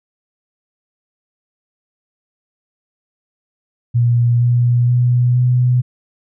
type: tone with pitch steps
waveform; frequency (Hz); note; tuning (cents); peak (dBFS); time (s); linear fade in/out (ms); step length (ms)
sine; 119.5 / 121.17 / 122.86 / 124.57; A#2 / B2 / B2 / B2; +43 / -33 / -9 / +15; -10; 3.94-5.82; 20; 470
effects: none